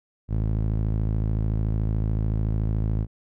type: tone with band-pass filter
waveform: sawtooth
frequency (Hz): 53.7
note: A1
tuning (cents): -41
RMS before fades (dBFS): -24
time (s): 0.28-3.07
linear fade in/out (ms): 50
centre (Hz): 110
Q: 0.93
effects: none